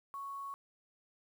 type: tone with quantisation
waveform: sine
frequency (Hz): 1108.7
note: C#6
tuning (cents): 0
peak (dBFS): -40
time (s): 0.14-0.54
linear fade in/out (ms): 0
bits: 10
effects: none